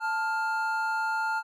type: tone pair together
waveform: triangle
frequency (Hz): 882.8 / 1404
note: A5 / F6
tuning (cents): +5 / +9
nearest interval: minor sixth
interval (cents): 804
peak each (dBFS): -27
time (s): 0-1.43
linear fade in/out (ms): 50
effects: none